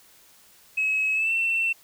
sine tone with pitch glide, 2567 to 2692 Hz, E7 to E7, -47 to +36 cents, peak -20 dBFS, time 0.77-1.73 s, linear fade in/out 10 ms, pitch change +83 cents, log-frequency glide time 1.14-1.32 s, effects tanh soft clip ceiling -17 dBFS + white hiss -55 dBFS RMS until 1.83 s

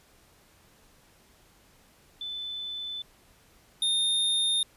sine / square tone pair in turn, 3511 / 3651 Hz, A7 / A#7, -4 / -37 cents, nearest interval minor second, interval 67 cents, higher second, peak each -33 / -24 dBFS, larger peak second, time 2.21-3.02 / 3.82-4.63 s, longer neither, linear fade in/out 2 ms, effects pink hiss -60 dBFS RMS until 4.76 s + resampled to 32000 Hz

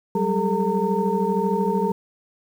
sine tone cluster, 186.8 / 199.8 / 408.5 / 450.3 / 914 Hz, F#3 / G3 / G#4 / A4 / A#5, +17 / +33 / -29 / +40 / -34 cents, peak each -25 dBFS, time 0.15-1.92 s, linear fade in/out 5 ms, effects tanh soft clip ceiling -8 dBFS + 8-bit

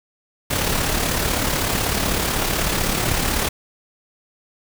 pink noise with amplitude modulation, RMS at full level -19 dBFS, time 0.5-3.49 s, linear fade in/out 10 ms, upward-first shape sine, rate 36 Hz, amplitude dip 45%, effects none

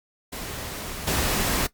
pink noise with level steps, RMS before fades -34 / -24 dBFS, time 0.32-1.67 s, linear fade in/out 10 ms, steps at 1.07 s, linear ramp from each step 5 ms, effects noise-tail reverb RT60 0.1 s tail -17 dB re dry + Opus 48 kbps

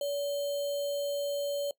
sine tone with sample-and-hold, 571 Hz, D5, 49 cents flat, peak -29 dBFS, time 0.01-1.71 s, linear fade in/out 2 ms, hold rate 3675 Hz, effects noise-tail reverb RT60 0.1 s tail -21 dB re dry

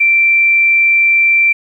sine tone, 2349 Hz, D7, in tune, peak -7 dBFS, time 0-1.53 s, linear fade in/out 10 ms, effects 8-bit

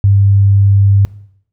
sine tone, 99.4 Hz, G2, 25 cents sharp, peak -5 dBFS, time 0.04-1.05 s, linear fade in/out 0 ms, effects noise-tail reverb RT60 0.7 s tail -21 dB re dry

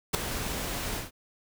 pink noise with ADSR envelope, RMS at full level -21 dBFS, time 0.13-1.11 s, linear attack 17 ms, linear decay 4 ms, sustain -12 dB, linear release 150 ms, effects none

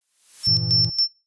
blue noise with exponential growth, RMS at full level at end -34 dBFS, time 0.01-0.47 s, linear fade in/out 2 ms, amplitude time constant 100 ms
sine tone with tremolo, 5380 Hz, E8, 34 cents sharp, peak -15 dBFS, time 0.43-1.08 s, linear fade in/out 50 ms, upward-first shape square, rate 3.6 Hz, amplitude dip 75%
triangle chord, E diminished, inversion first, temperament equal with one note detuned, 98.4 / 116.54 / 164.81 Hz, G2 / Bb2 / E3, +7 / 0 / 0 cents, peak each -28 / -23 / -27 dBFS, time 0.47-0.9 s, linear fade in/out 5 ms
effects noise-tail reverb RT60 0.3 s tail -23 dB re dry + resampled to 24000 Hz

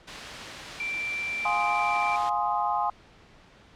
white noise, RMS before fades -36 dBFS, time 0.07-2.3 s, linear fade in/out 10 ms
sine tone, 2349 Hz, D7, in tune, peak -28 dBFS, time 0.8-2.16 s, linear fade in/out 2 ms
sine chord, F minor seventh, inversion none, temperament equal with one note detuned, 705.3 / 830.6 / 1046.5 / 1244.5 Hz, F5 / Ab5 / C6 / Eb6, +17 / 0 / 0 / 0 cents, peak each -31 / -27 / -29 / -32 dBFS, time 1.45-2.9 s, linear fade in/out 2 ms
effects pink hiss -54 dBFS RMS until 3.75 s + low-pass 4000 Hz 12 dB/octave

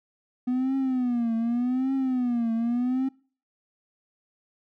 triangle tone with vibrato, 246.9 Hz, B3, in tune, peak -20 dBFS, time 0.47-3.09 s, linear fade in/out 10 ms, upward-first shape triangle, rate 0.85 Hz, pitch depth 160 cents each way, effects noise-tail reverb RT60 0.4 s tail -24 dB re dry + tanh soft clip ceiling -16 dBFS

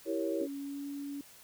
sine chord, E diminished seventh, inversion none, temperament equal, 329.6 / 392 / 466.2 / 554.4 Hz, E4 / G4 / Bb4 / Db5, 0 / 0 / 0 / 0 cents, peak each -34 / -37 / -38 / -36 dBFS, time 0.05-0.48 s, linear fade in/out 50 ms
sine tone with pitch glide, 279.8 to 283.1 Hz, C#4 to C#4, +16 to +37 cents, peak -37 dBFS, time 0.41-1.21 s, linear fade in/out 2 ms, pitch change +21 cents, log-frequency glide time 0.59-0.84 s
effects white hiss -56 dBFS RMS until 1.43 s

